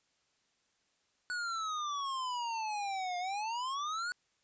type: exponential two-way sweep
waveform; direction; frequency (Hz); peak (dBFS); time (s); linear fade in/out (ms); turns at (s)
square; down then up; 1481 to 706 to 1481; -35; 1.3-4.12; 0; 3.18
effects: white hiss -75 dBFS RMS until 4.43 s + resampled to 16000 Hz